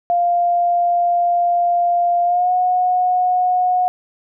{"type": "tone with pitch glide", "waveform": "sine", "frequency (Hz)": [698.5, 728.2], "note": ["F5", "F#5"], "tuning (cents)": [0, -28], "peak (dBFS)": -13, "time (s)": [0.1, 3.88], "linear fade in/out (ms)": 0, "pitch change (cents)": 72, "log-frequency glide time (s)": [2.24, 2.52], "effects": []}